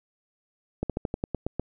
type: slowing click train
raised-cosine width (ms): 2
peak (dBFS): -14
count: 9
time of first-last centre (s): 0.83-1.596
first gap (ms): 67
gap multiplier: 1.1
effects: none